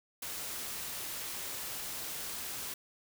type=noise; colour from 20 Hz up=white; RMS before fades=-40 dBFS; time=0.22-2.74 s; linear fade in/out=5 ms; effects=none